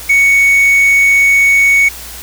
triangle tone, 2226 Hz, C#7, 7 cents sharp, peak -4 dBFS, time 0.09-1.89 s, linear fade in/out 10 ms, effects added 60 Hz sine -34 dBFS peak until 2.22 s + white hiss -29 dBFS RMS until 2.22 s

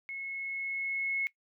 sine tone with level ramp, 2182 Hz, C#7, 28 cents flat, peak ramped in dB -37 to -28 dBFS, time 0.09-1.27 s, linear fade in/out 0 ms, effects noise-tail reverb RT60 0.1 s tail -19 dB re dry

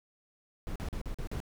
brown noise bursts, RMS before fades -36 dBFS, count 6, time 0.67-1.402 s, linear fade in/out 0 ms, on 87 ms, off 42 ms, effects none

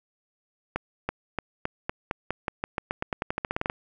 accelerating click train, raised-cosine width 0.5 ms, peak -12 dBFS, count 22, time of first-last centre 0.76-3.699 s, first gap 330 ms, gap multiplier 0.9, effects none

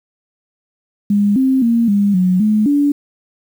sine tone with pitch steps, 204 / 263.6 / 232.4 / 202.2 / 183 / 213.5 / 287.6 Hz, G#3 / C4 / A#3 / G#3 / F#3 / G#3 / D4, -31 / +13 / -5 / -46 / -19 / +48 / -36 cents, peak -10 dBFS, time 1.1-2.92 s, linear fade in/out 5 ms, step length 260 ms, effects 7-bit

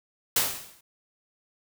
white noise with exponential decay, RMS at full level -20 dBFS, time 0.36-0.81 s, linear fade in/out 5 ms, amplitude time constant 97 ms, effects none

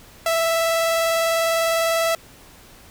sawtooth tone with vibrato, 660 Hz, E5, 2 cents sharp, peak -14 dBFS, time 0.26-2.15 s, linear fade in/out 2 ms, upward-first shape square, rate 20 Hz, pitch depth 16 cents each way, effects pink hiss -47 dBFS RMS until 2.9 s

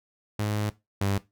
sawtooth tone pair in turn, 105.1 / 99.2 Hz, G#2 / G2, +21 / +21 cents, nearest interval minor second, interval 100 cents, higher first, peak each -22 / -20 dBFS, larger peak second, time 0.39-0.7 / 1.01-1.18 s, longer first, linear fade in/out 5 ms, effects noise-tail reverb RT60 0.2 s tail -17 dB re dry

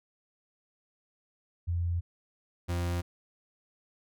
sine / 40% pulse tone pair in turn, 86.2 / 87.1 Hz, F2 / F2, -22 / -4 cents, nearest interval unison, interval 18 cents, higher second, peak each -27 / -28 dBFS, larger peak first, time 1.67-2.01 / 2.68-3.02 s, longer neither, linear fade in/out 20 ms, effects none

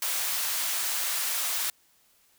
white high-pass noise, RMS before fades -29 dBFS, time 0.02-1.7 s, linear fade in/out 2 ms, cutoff 790 Hz, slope 12 dB/octave, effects white hiss -64 dBFS RMS until 2.38 s

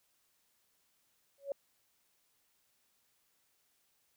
sine tone with exponential growth, 558 Hz, C#5, 11 cents sharp, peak -30 dBFS, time 1.38-1.52 s, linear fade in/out 2 ms, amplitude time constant 30 ms, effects white hiss -75 dBFS RMS until 4.16 s

